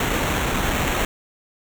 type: noise with sample-and-hold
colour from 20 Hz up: pink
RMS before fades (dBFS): -22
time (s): 0-1.05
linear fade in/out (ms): 2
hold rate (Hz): 4900
effects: none